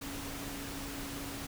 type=tone in noise; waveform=sine; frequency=278.7 Hz; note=C#4; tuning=9 cents sharp; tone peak=-44 dBFS; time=0.01-1.47 s; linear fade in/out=10 ms; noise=pink; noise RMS=-42 dBFS; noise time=0.01-1.47 s; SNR=-5 dB; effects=none